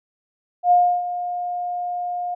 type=tone with ADSR envelope; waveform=sine; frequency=711 Hz; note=F5; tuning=31 cents sharp; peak=-10 dBFS; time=0.63-2.35 s; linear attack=82 ms; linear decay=310 ms; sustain=-13 dB; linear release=11 ms; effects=none